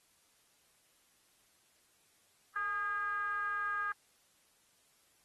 triangle ring-modulated tone, 196 Hz, G3, in tune, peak -28 dBFS, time 2.56-3.92 s, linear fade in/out 2 ms, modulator 1430 Hz, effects white hiss -70 dBFS RMS until 5.24 s + AAC 32 kbps

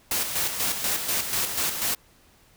white noise with tremolo, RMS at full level -25 dBFS, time 0.11-1.95 s, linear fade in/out 2 ms, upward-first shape square, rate 4.1 Hz, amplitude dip 50%, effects pink hiss -58 dBFS RMS until 2.56 s

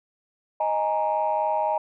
sine chord, D# suspended fourth, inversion none, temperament just, 622.3 / 829.7 / 933.4 Hz, D#5 / G#5 / A#5, 0 / -2 / +2 cents, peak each -25 dBFS, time 0.6-1.78 s, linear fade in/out 5 ms, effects tanh soft clip ceiling -14 dBFS

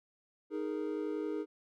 triangle chord, D# suspended fourth, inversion none, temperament equal, 311.1 / 415.3 / 466.2 Hz, D#4 / G#4 / A#4, 0 / 0 / 0 cents, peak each -35 / -36 / -39 dBFS, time 0.5-1.46 s, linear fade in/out 50 ms, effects none

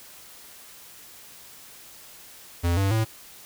square tone with pitch steps, 86.1 / 97.77 / 111.01 Hz, F2 / G2 / A2, -24 / -4 / +16 cents, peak -21 dBFS, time 2.63-3.05 s, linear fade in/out 20 ms, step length 140 ms, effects white hiss -47 dBFS RMS until 3.45 s

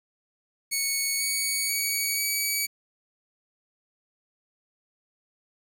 10% pulse tone with pitch steps, 2217 / 2236 / 2256 / 2275 Hz, C#7 / C#7 / C#7 / C#7, 0 / +14 / +30 / +44 cents, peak -16 dBFS, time 0.71-2.67 s, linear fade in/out 20 ms, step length 490 ms, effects 9-bit

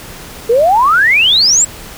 sine exponential sweep, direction up, 441.9 to 7900 Hz, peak -6 dBFS, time 0.49-1.65 s, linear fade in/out 10 ms, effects pink hiss -31 dBFS RMS until 1.97 s

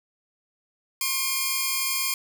5% pulse tone pair together, 1071.8 / 2406 Hz, C6 / D7, +41 / +41 cents, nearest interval octave + major second, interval 1400 cents, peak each -16 dBFS, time 1.01-2.14 s, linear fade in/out 2 ms, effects none

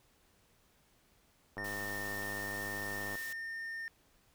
click train, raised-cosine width 1 ms, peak -30 dBFS, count 161, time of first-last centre 1.57-3.154 s, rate 101 Hz
triangle tone, 1817 Hz, A#6, 45 cents flat, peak -37 dBFS, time 1.58-3.88 s, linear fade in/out 0 ms
white noise, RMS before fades -48 dBFS, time 1.64-3.33 s, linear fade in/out 5 ms
effects pink hiss -69 dBFS RMS until 4.34 s

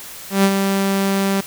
sawtooth tone with ADSR envelope, 195.7 Hz, G3, 3 cents flat, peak -6 dBFS, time 0.3-1.41 s, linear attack 140 ms, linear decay 58 ms, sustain -6 dB, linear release 8 ms, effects white hiss -35 dBFS RMS until 1.46 s

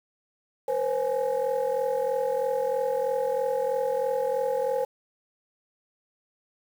sine tone cluster, 483.9 / 527 / 837 Hz, B4 / C5 / G#5, -35 / +12 / +13 cents, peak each -27 / -25 / -31 dBFS, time 0.68-4.85 s, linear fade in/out 5 ms, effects tanh soft clip ceiling -18 dBFS + 8-bit

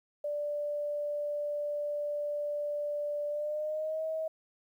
sine tone with pitch glide, 587.3 to 636.8 Hz, D5 to D#5, 0 to +40 cents, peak -31 dBFS, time 0.24-4.28 s, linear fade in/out 5 ms, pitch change +140 cents, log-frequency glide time 3.29-4.04 s, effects 11-bit

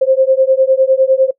sine beating tone pair, 523.3 / 533.2 Hz, C5 / C5, 0 / +33 cents, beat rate 9.9 Hz, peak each -11 dBFS, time 0.01-1.31 s, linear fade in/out 10 ms, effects noise-tail reverb RT60 0.1 s tail -22 dB re dry

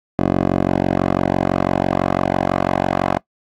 10% pulse tone with band-pass filter sweep, 46 Hz, F#1, 9 cents flat, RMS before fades -18 dBFS, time 0.19-3.19 s, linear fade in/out 0 ms, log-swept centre 430 to 730 Hz, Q 1.2, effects noise-tail reverb RT60 0.1 s tail -20 dB re dry + AAC 48 kbps

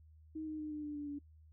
sine tone with pitch steps, 313.7 / 309.2 / 304.8 / 300.4 / 296.1 / 291.8 / 287.7 Hz, D#4 / D#4 / D#4 / D4 / D4 / D4 / D4, +14 / -11 / -36 / +39 / +14 / -11 / -36 cents, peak -39 dBFS, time 0.35-1.19 s, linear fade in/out 10 ms, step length 120 ms, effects noise-tail reverb RT60 0.1 s tail -24 dB re dry + added 78 Hz sine -58 dBFS peak until 1.52 s

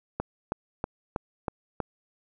click train, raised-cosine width 1 ms, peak -14 dBFS, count 6, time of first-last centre 0.2-1.803 s, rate 3.12 Hz, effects none

